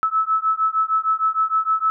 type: beating tone pair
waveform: sine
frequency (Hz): 1300 / 1306.5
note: E6 / E6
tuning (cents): -24 / -16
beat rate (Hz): 6.5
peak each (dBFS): -20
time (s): 0.03-1.9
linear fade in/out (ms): 0
effects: none